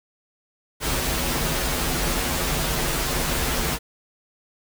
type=noise with comb filter; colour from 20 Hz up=pink; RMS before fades=-24 dBFS; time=0.8-3.79 s; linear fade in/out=50 ms; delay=10 ms; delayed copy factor=-0.95; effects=none